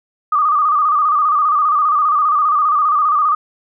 sine tone with vibrato, 1202 Hz, D6, 40 cents sharp, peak -11 dBFS, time 0.32-3.35 s, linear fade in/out 5 ms, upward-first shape square, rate 15 Hz, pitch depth 61 cents each way, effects none

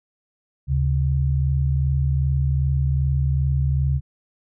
sine tone pair together, 73.42 / 135.98 Hz, D2 / C#3, 0 / -33 cents, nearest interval major seventh, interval 1067 cents, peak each -20 dBFS, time 0.67-4.01 s, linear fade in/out 50 ms, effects none

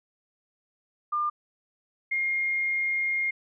sine tone pair in turn, 1200 / 2130 Hz, D6 / C7, +37 / +30 cents, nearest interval minor seventh, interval 993 cents, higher second, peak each -24 / -24 dBFS, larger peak neither, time 1.12-1.3 / 2.11-3.31 s, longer second, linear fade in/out 10 ms, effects none

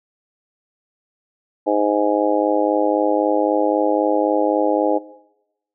harmonic tone, 103.83 Hz, G#2, in tune, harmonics 3 / 4 / 5 / 6 / 7 / 8, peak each -21 / -24 / -20 / -22 / -28 / -22 dBFS, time 1.66-4.99 s, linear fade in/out 20 ms, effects noise-tail reverb RT60 0.9 s tail -19 dB re dry

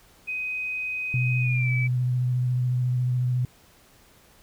sine tone with pitch glide, 2510 to 2302 Hz, D#7 to D7, +15 to -35 cents, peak -27 dBFS, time 0.27-1.88 s, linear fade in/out 20 ms, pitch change -150 cents, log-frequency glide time 1.4-1.71 s
sine tone with vibrato, 125.1 Hz, B2, 23 cents sharp, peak -21 dBFS, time 1.14-3.45 s, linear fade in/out 2 ms, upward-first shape triangle, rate 14 Hz, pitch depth 23 cents each way
effects pink hiss -56 dBFS RMS until 4.42 s

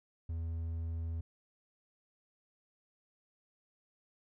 triangle tone, 82.41 Hz, E2, in tune, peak -33 dBFS, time 0.29-1.21 s, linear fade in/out 5 ms, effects none

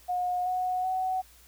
sine tone with pitch steps, 721 / 734.5 / 748.2 Hz, F#5 / F#5 / F#5, -45 / -13 / +19 cents, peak -26 dBFS, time 0.08-1.22 s, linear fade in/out 20 ms, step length 380 ms, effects added 60 Hz sine -58 dBFS peak until 1.47 s + white hiss -57 dBFS RMS until 1.47 s

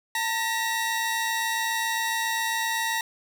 sawtooth tone pair together, 903 / 1913.4 Hz, A5 / A#6, +45 / +45 cents, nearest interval octave + minor second, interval 1300 cents, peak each -24 dBFS, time 0.15-3.01 s, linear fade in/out 2 ms, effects none

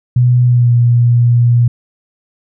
sine tone with pitch glide, 123.47 to 119.96 Hz, B2 to B2, 0 to -50 cents, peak -6 dBFS, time 0.16-1.68 s, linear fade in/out 5 ms, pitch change -50 cents, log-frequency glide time 0.45-0.72 s, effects none

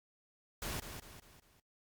pink noise with echo, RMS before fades -40 dBFS, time 0.62-0.8 s, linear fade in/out 2 ms, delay 200 ms, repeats 4, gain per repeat -7 dB, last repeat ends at 1.6 s, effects noise-tail reverb RT60 0.1 s tail -19 dB re dry + Opus 48 kbps

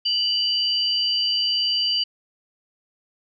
sine tone pair together, 2960 / 4699 Hz, F#7 / D8, 0 / 0 cents, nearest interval minor sixth, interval 800 cents, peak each -22 dBFS, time 0.05-2.04 s, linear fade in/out 10 ms, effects none

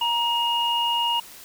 sine tone pair together, 940.3 / 2857 Hz, A#5 / F7, +15 / +39 cents, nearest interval octave + perfect fifth, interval 1924 cents, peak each -23 dBFS, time 0.01-1.2 s, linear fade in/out 5 ms, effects white hiss -44 dBFS RMS until 1.44 s

